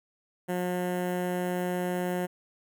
15% pulse tone with notch filter, 179.6 Hz, F3, 49 cents sharp, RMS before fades -30 dBFS, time 0.48-2.27 s, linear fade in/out 20 ms, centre 4600 Hz, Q 0.61, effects none

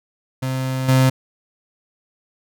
35% pulse tone with level steps, 130.8 Hz, C3, in tune, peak -19 / -10 dBFS, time 0.42-1.1 s, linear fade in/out 10 ms, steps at 0.88 s, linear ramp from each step 10 ms, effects none

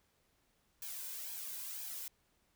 blue noise with flanger, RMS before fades -44 dBFS, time 0.82-2.08 s, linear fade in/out 2 ms, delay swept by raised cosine 1.2 to 2.04 ms, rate 2 Hz, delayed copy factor +0.6, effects pink hiss -75 dBFS RMS until 2.55 s

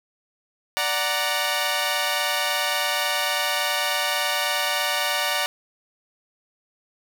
10% pulse chord, D augmented, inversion none, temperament equal, 587.3 / 740 / 932.3 Hz, D5 / F#5 / A#5, 0 / 0 / 0 cents, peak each -18 dBFS, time 0.77-5.46 s, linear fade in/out 0 ms, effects none

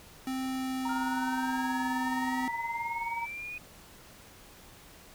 square tone with pitch glide, 261.6 to 256.8 Hz, C4 to C4, 0 to -32 cents, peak -32 dBFS, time 0.27-2.48 s, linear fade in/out 2 ms, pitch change -32 cents, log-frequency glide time 0.49-1.91 s
sine tone with tremolo, 931 Hz, A#5, 2 cents flat, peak -30 dBFS, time 0.85-3.26 s, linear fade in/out 5 ms, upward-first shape sine, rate 19 Hz, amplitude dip 60%
sine exponential sweep, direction up, 1396.9 to 2489 Hz, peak -37 dBFS, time 0.89-3.58 s, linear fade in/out 2 ms
effects pink hiss -53 dBFS RMS until 5.14 s

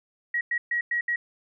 sine tone bursts at uneven times, 1906 Hz, A#6, 38 cents sharp, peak -23 dBFS, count 5, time 0.34-0.41 / 0.51-0.58 / 0.71-0.81 / 0.91-1.01 / 1.08-1.16 s, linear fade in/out 5 ms, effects none

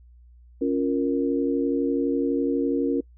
sine chord, Bb minor, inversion first, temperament equal, 277.2 / 349.2 / 466.2 Hz, Db4 / F4 / Bb4, 0 / 0 / 0 cents, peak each -23 / -27 / -26 dBFS, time 0.61-3.01 s, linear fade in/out 10 ms, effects noise-tail reverb RT60 0.1 s tail -24 dB re dry + added 60 Hz sine -48 dBFS peak until 3.17 s

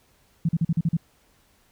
sine tone bursts, 164.81 Hz, E3, in tune, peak -18 dBFS, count 7, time 0.45-0.969 s, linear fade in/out 5 ms, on 39 ms, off 41 ms, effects pink hiss -62 dBFS RMS until 1.71 s

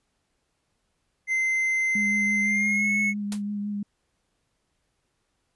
triangle tone with pitch glide, 2072 to 2195 Hz, C7 to C#7, -17 to -18 cents, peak -20 dBFS, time 1.27-3.14 s, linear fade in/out 50 ms, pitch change +99 cents, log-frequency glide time 2.41-2.9 s
sine tone with vibrato, 205.3 Hz, G#3, 20 cents flat, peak -27 dBFS, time 1.95-3.83 s, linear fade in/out 5 ms, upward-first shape triangle, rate 5.9 Hz, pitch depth 23 cents each way
white noise with exponential decay, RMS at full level -29 dBFS, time 3.32-3.42 s, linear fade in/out 1 ms, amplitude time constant 20 ms
effects pink hiss -74 dBFS RMS until 5.55 s + resampled to 24000 Hz

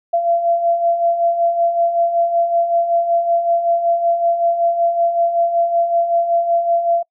sine beating tone pair, 678 / 683.3 Hz, E5 / F5, +49 / -38 cents, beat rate 5.3 Hz, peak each -22 / -14 dBFS, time 0.13-7.03 s, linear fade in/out 10 ms, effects noise-tail reverb RT60 0.1 s tail -26 dB re dry

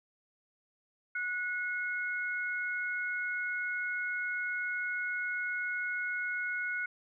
sine tone pair together, 1466 / 2167 Hz, F#6 / C#7, -16 / -40 cents, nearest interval perfect fifth, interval 676 cents, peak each -33 / -37 dBFS, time 1.15-6.86 s, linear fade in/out 5 ms, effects none

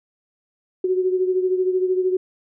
sine beating tone pair, 368.8 / 381.8 Hz, F#4 / G4, -6 / -46 cents, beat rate 13 Hz, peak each -18 / -25 dBFS, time 0.84-2.17 s, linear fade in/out 5 ms, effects none

